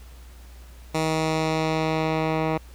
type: tone with low-pass filter sweep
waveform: 10% pulse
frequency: 158.5 Hz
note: D#3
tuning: 32 cents sharp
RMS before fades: -24 dBFS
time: 0.94-2.58 s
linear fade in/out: 10 ms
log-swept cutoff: 9500 to 2100 Hz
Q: 0.82
effects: added 60 Hz sine -42 dBFS peak until 2.74 s + pink hiss -53 dBFS RMS until 2.74 s